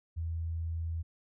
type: tone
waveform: sine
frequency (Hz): 82.41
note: E2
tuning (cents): 0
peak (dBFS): -32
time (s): 0.16-1.03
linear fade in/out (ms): 20
effects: none